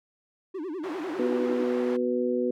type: tone with vibrato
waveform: triangle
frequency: 339.2 Hz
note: E4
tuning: 50 cents sharp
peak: -29 dBFS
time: 0.54-1.64 s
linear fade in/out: 10 ms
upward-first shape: sine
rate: 10 Hz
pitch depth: 250 cents each way
type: band-pass noise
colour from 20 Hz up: white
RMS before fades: -40 dBFS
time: 0.83-1.97 s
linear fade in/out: 10 ms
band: 310 to 1200 Hz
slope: 12 dB/octave
type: harmonic tone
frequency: 123.4 Hz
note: B2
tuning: 1 cent flat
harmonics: 2 / 3 / 4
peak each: -28 / -28 / -28 dBFS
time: 1.19-2.51 s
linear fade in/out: 5 ms
effects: none